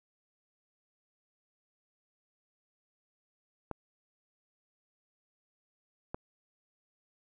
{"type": "clicks", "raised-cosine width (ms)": 1, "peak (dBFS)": -22, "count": 2, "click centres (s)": [3.713, 6.145], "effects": []}